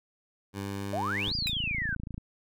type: tone with pitch glide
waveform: 15% pulse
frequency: 99.1 to 100.25 Hz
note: G2 to G2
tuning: +19 to +39 cents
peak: -27 dBFS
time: 0.53-1.33 s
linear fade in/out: 50 ms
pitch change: +20 cents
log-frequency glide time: 0.65-1.03 s
type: exponential two-way sweep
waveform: sine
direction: up then down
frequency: 570 to 4978 to 1478 Hz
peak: -29 dBFS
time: 0.93-1.95 s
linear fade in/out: 2 ms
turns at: 1.35 s
type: click train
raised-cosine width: 5 ms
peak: -25 dBFS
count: 26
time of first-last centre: 1.28-2.179 s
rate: 27.8 Hz
type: tone with exponential decay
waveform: 45% pulse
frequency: 2489 Hz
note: D#7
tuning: in tune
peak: -25 dBFS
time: 1.47-1.54 s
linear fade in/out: 0 ms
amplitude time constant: 15 ms
effects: none